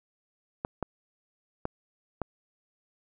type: clicks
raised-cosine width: 1 ms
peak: -16 dBFS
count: 4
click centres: 0.649 / 0.827 / 1.654 / 2.217 s
effects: none